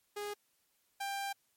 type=tone pair in turn; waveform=sawtooth; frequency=412.6 / 792.5 Hz; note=G#4 / G5; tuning=-11 / +19 cents; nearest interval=major seventh; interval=1130 cents; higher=second; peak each=-34 / -32 dBFS; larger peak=second; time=0.16-0.34 / 1-1.33 s; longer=second; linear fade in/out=10 ms; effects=white hiss -75 dBFS RMS until 1.56 s + MP3 64 kbps